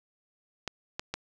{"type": "clicks", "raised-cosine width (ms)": 0.2, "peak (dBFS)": -15, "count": 3, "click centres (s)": [0.677, 0.995, 1.14], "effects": []}